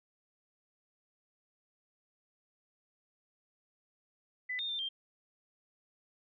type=tone with pitch steps; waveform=sine; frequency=2001 / 3657 / 3579 / 3175 Hz; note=B6 / A#7 / A7 / G7; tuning=+22 / -34 / +29 / +21 cents; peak=-34 dBFS; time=4.49-4.89 s; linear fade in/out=10 ms; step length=100 ms; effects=none